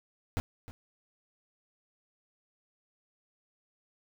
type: noise with echo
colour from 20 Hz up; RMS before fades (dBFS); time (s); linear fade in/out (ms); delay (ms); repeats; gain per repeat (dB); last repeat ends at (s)
brown; -30; 0.37-0.4; 0; 310; 1; -15; 0.71
effects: none